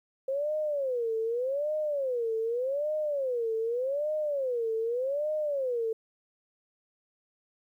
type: tone with vibrato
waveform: sine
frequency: 523.3 Hz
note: C5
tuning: in tune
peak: -27 dBFS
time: 0.28-5.93 s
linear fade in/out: 5 ms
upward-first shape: sine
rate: 0.84 Hz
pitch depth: 280 cents each way
effects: 11-bit